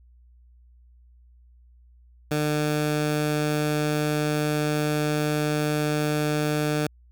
15% pulse tone, 150.4 Hz, D3, 42 cents sharp, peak -16 dBFS, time 2.31-6.87 s, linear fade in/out 5 ms, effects added 60 Hz sine -51 dBFS peak until 7.11 s

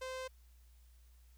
sawtooth tone with low-pass filter, 518 Hz, C5, 17 cents flat, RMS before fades -43 dBFS, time 0.01-0.28 s, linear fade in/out 10 ms, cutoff 8600 Hz, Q 0.71, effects added 60 Hz sine -59 dBFS peak until 1.37 s + white hiss -73 dBFS RMS until 1.37 s

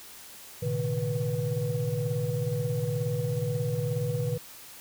sine tone cluster, 113.9 / 130.6 / 152.7 / 487.6 Hz, A#2 / C3 / D#3 / B4, -40 / -3 / -32 / -22 cents, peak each -31 dBFS, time 0.62-4.38 s, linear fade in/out 10 ms, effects tanh soft clip ceiling -19 dBFS + white hiss -47 dBFS RMS until 4.8 s

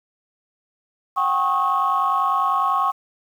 sine tone cluster, 740 / 790 / 1094 / 1266 Hz, F#5 / G5 / C#6 / D#6, 0 / +13 / -23 / +30 cents, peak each -27 / -24 / -18 / -25 dBFS, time 1.16-2.92 s, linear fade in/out 20 ms, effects tanh soft clip ceiling -10 dBFS + 8-bit

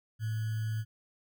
sine tone with sample-and-hold, 110 Hz, A2, in tune, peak -30 dBFS, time 0.19-0.85 s, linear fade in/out 50 ms, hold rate 1575 Hz, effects none

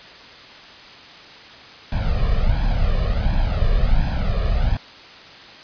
brown noise with flanger, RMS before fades -18 dBFS, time 1.92-4.77 s, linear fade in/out 2 ms, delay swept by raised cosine 1.2 to 1.72 ms, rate 1.4 Hz, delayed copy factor +0.9, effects white hiss -41 dBFS RMS until 5.63 s + resampled to 11025 Hz

